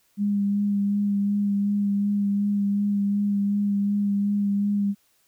sine tone with vibrato, 202.4 Hz, G#3, 44 cents flat, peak -20 dBFS, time 0.17-4.95 s, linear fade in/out 50 ms, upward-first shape sine, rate 2.7 Hz, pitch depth 17 cents each way, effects white hiss -65 dBFS RMS until 5.27 s

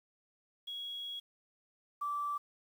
sine tone pair in turn, 3322 / 1164.4 Hz, G#7 / D6, 0 / -15 cents, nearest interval octave + tritone, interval 1815 cents, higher first, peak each -39 / -33 dBFS, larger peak second, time 0.67-1.2 / 2.01-2.38 s, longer first, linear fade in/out 10 ms, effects 10-bit

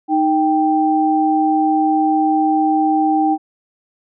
sine tone pair together, 311.1 / 784.4 Hz, D#4 / G5, 0 / +1 cents, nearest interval octave + major third, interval 1601 cents, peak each -15 dBFS, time 0.08-3.38 s, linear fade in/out 50 ms, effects none

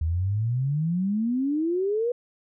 sine exponential sweep, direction up, 76.9 to 493.9 Hz, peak -22 dBFS, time 0.01-2.12 s, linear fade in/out 5 ms, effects none

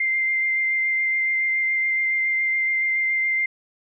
sine tone with vibrato, 2093 Hz, C7, in tune, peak -19 dBFS, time 0-3.46 s, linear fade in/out 5 ms, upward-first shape sine, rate 7.1 Hz, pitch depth 11 cents each way, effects none

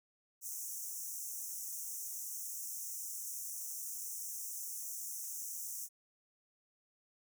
pink high-pass noise, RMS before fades -43 dBFS, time 0.41-5.89 s, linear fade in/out 50 ms, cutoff 5700 Hz, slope 96 dB/octave, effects none

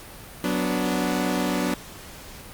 sawtooth chord, B minor, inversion second, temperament equal with one note detuned, 185 / 246.9 / 291.6 Hz, F#3 / B3 / D4, 0 / 0 / -12 cents, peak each -23 dBFS, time 0.44-1.74 s, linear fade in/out 2 ms, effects pink hiss -42 dBFS RMS until 2.53 s + Opus 48 kbps

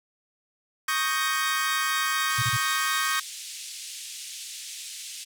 sawtooth chord, Eb dominant seventh, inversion third, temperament equal, 1108.7 / 1244.5 / 1568 / 1864.7 Hz, Db6 / Eb6 / G6 / Bb6, 0 / 0 / 0 / 0 cents, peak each -26 dBFS, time 0.88-3.2 s, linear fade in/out 5 ms
white band-pass noise, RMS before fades -39 dBFS, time 2.29-5.25 s, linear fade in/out 20 ms, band 2500 to 9300 Hz, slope 24 dB/octave
sine tone bursts, 120 Hz, B2, 49 cents flat, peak -25 dBFS, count 3, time 2.38-2.57 s, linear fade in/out 10 ms, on 44 ms, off 29 ms
effects none

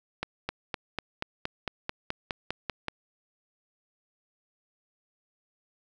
accelerating click train, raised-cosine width 0.3 ms, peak -14 dBFS, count 13, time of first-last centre 0.23-2.883 s, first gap 260 ms, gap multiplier 0.97, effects none

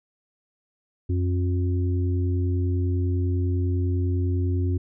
harmonic tone, 90 Hz, F#2, 47 cents flat, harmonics 1 / 3 / 4, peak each -21 / -31 / -33 dBFS, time 1.09-4.78 s, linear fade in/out 10 ms, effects none

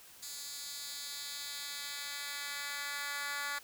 10% pulse tone with high-pass filter sweep, 286.3 Hz, D4, 44 cents flat, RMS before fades -41 dBFS, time 0.22-3.59 s, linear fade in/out 10 ms, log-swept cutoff 5500 to 1500 Hz, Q 1.2, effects white hiss -56 dBFS RMS until 3.63 s

